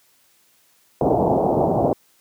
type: low-pass noise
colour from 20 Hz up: white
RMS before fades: -18 dBFS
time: 1.01-1.93 s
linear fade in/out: 2 ms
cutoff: 820 Hz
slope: 48 dB/octave
effects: white hiss -59 dBFS RMS until 2.2 s + high-pass 100 Hz 12 dB/octave